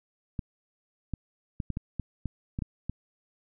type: clicks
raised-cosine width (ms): 5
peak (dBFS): -19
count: 10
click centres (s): 0.392 / 1.137 / 1.602 / 1.703 / 1.771 / 1.997 / 2.257 / 2.589 / 2.622 / 2.896
effects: none